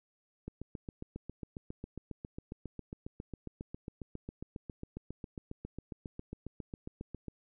click train, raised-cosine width 3 ms, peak -28 dBFS, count 51, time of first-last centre 0.48-7.283 s, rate 7.35 Hz, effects none

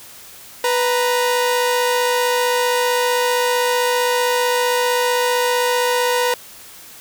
sawtooth tone pair together, 493.9 / 932.3 Hz, B4 / A#5, 0 / 0 cents, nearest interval major seventh, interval 1100 cents, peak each -13 / -17 dBFS, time 0.64-6.34 s, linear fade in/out 2 ms, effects white hiss -40 dBFS RMS until 7 s

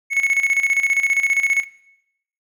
triangle tone with tremolo, 2200 Hz, C#7, 14 cents flat, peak -11 dBFS, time 0.1-1.65 s, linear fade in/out 50 ms, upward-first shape square, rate 15 Hz, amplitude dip 65%, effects noise-tail reverb RT60 0.8 s tail -19 dB re dry

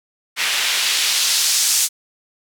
white noise with band-pass filter sweep, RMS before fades -18 dBFS, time 0.36-1.89 s, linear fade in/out 50 ms, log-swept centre 2200 to 7000 Hz, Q 1.1, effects none

